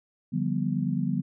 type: chord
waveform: sine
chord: G dominant seventh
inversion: second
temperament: just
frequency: 147 / 176.4 / 196 / 245 Hz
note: D3 / F3 / G3 / B3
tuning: +2 / +18 / 0 / -14 cents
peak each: -30 dBFS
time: 0.32-1.22 s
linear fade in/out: 20 ms
effects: none